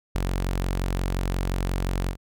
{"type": "tone with ADSR envelope", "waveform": "sawtooth", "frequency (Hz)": 45.67, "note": "F#1", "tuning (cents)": -22, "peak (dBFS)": -18, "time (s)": [0.15, 2.17], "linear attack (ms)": 6, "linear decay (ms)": 36, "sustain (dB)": -2, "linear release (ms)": 88, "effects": []}